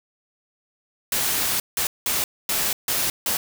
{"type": "noise bursts at uneven times", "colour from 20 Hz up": "white", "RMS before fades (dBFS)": -23, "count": 6, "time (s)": [[1.12, 1.6], [1.77, 1.87], [2.06, 2.24], [2.49, 2.73], [2.88, 3.1], [3.26, 3.37]], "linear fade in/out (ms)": 2, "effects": []}